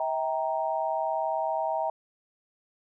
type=chord; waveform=sine; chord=E diminished; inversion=none; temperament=equal with one note detuned; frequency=644.6 / 784 / 932.3 Hz; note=E5 / G5 / Bb5; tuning=-39 / 0 / 0 cents; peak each=-29 / -31 / -31 dBFS; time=0-1.9 s; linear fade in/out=2 ms; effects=none